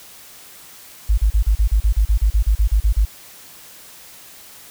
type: tone bursts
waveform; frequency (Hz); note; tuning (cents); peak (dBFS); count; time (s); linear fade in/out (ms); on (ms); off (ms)
sine; 51.91; G#1; 0; -11; 16; 1.09-3.053; 10; 88; 37
effects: white hiss -42 dBFS RMS until 4.7 s